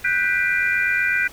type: chord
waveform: sine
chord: G major seventh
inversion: third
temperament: equal with one note detuned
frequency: 1480 / 1568 / 1975.5 / 2390 Hz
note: F#6 / G6 / B6 / D7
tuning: 0 / 0 / 0 / +30 cents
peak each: -23 dBFS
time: 0.04-1.28 s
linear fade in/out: 10 ms
effects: pink hiss -43 dBFS RMS until 1.32 s